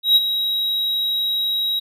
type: tone with ADSR envelope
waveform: triangle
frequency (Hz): 3833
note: A#7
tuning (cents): +47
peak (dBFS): -7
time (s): 0.03-1.8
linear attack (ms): 130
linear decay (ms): 30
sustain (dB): -10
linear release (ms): 16
effects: none